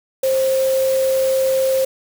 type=tone in noise; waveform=sine; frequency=529 Hz; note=C5; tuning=19 cents sharp; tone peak=-14 dBFS; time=0.23-1.85 s; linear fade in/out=5 ms; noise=white; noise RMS=-30 dBFS; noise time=0.23-1.85 s; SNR=+13 dB; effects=none